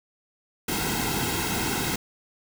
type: noise with comb filter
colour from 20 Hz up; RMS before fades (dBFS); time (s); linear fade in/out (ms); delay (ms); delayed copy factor
pink; -27; 0.68-1.96; 5; 1.7; -0.75
effects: none